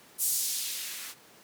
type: noise with band-pass filter sweep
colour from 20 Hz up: violet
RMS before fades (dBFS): -32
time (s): 0.18-1.15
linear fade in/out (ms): 50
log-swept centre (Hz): 9100 to 1200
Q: 0.98
effects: pink hiss -55 dBFS RMS until 1.43 s + high-pass 200 Hz 12 dB/octave